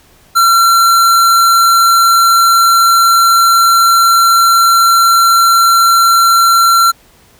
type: tone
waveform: square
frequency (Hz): 1362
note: F6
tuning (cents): -44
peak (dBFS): -6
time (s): 0.35-6.92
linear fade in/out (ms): 20
effects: pink hiss -46 dBFS RMS until 7.39 s